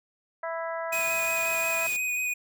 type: harmonic tone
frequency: 330 Hz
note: E4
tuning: 2 cents sharp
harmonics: 2 / 3 / 4 / 5 / 6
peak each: -32 / -36 / -38 / -40 / -42 dBFS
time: 0.43-1.87 s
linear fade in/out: 5 ms
type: tone with vibrato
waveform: square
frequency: 2489 Hz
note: D#7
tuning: in tune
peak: -27 dBFS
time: 0.92-2.34 s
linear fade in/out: 10 ms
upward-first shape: square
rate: 5.6 Hz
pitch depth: 13 cents each way
type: noise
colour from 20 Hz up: white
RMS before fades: -38 dBFS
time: 0.92-1.97 s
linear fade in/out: 10 ms
effects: none